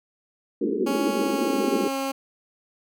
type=band-pass noise; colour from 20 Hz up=white; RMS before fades=-25 dBFS; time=0.61-1.88 s; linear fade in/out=5 ms; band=200 to 460 Hz; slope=96 dB/octave
type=tone with pitch glide; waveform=15% pulse; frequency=277.7 to 270.9 Hz; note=C#4 to C#4; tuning=+3 to -40 cents; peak=-19 dBFS; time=0.86-2.12 s; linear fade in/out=10 ms; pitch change=-43 cents; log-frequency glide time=1.07-1.96 s
effects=none